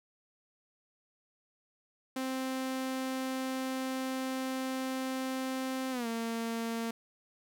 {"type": "tone with pitch glide", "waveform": "sawtooth", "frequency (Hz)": [261.6, 229.1], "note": ["C4", "A#3"], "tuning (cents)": [0, -30], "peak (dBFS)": -29, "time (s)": [2.16, 6.91], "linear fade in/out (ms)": 5, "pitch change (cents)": -230, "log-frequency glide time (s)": [5.91, 6.07], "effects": []}